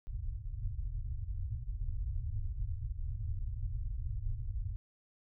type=low-pass noise; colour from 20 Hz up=pink; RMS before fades=-37 dBFS; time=0.07-4.76 s; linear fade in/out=0 ms; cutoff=120 Hz; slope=96 dB/octave; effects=none